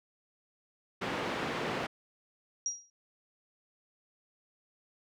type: band-pass noise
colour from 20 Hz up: pink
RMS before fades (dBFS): -35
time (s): 1.01-1.87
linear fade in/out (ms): 10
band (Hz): 200 to 2600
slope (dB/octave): 12
type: tone with exponential decay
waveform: sine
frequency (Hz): 5710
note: F8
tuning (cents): +37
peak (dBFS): -27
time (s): 2.66-2.9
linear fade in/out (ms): 1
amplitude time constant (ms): 51
effects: none